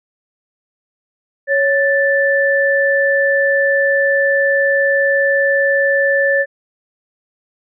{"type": "tone pair together", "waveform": "sine", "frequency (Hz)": [554.4, 1760.1], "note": ["C#5", "A6"], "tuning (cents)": [0, 0], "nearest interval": "octave + minor sixth", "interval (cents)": 2000, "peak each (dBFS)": -14, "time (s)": [1.47, 6.46], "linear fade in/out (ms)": 50, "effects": []}